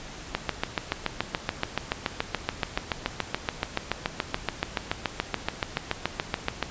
click train, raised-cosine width 0.3 ms, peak -8 dBFS, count 45, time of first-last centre 0.35-6.627 s, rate 7.01 Hz, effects pink hiss -41 dBFS RMS until 6.7 s + resampled to 16000 Hz

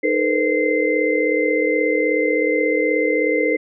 sine tone cluster, 309.5 / 433 / 475.6 / 512 / 2075 Hz, D#4 / A4 / A#4 / C5 / C7, -9 / -28 / +35 / -38 / -15 cents, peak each -22 dBFS, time 0.03-3.57 s, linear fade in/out 10 ms, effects none

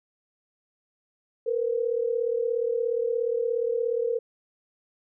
sine tone pair together, 460.7 / 497.7 Hz, A#4 / B4, -20 / +13 cents, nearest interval minor second, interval 133 cents, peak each -25 / -28 dBFS, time 1.46-4.19 s, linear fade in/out 10 ms, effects none

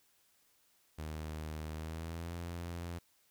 sawtooth tone with pitch glide, 77.78 to 85.81 Hz, D#2 to F2, 0 to -30 cents, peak -36 dBFS, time 0.98-2.99 s, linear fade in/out 10 ms, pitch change +170 cents, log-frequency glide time 1.72-2.35 s, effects white hiss -71 dBFS RMS until 3.3 s

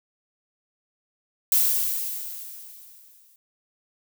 violet noise with exponential decay, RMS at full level -18 dBFS, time 1.52-3.36 s, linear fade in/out 1 ms, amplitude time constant 400 ms, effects none

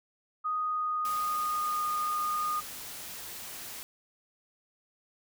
sine tone with pitch glide, 1244.5 to 1225.9 Hz, D#6 to D#6, 0 to -26 cents, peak -28 dBFS, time 0.44-2.61 s, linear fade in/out 20 ms, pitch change -26 cents, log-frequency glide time 0.57-1.8 s
white noise, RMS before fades -42 dBFS, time 1.05-3.83 s, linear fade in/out 0 ms
effects none

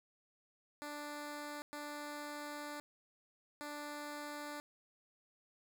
10% pulse tone bursts at uneven times, 294.2 Hz, D4, 3 cents sharp, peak -35 dBFS, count 3, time 0.82-1.62 / 1.73-2.8 / 3.61-4.6 s, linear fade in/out 0 ms, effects none

